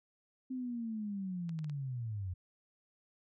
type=linear sweep; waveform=sine; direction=down; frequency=261.6 to 87.31 Hz; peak=-36 dBFS; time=0.5-2.34 s; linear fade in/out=10 ms
type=clicks; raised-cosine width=0.2 ms; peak=-36 dBFS; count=4; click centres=1.493 / 1.59 / 1.644 / 1.697 s
effects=none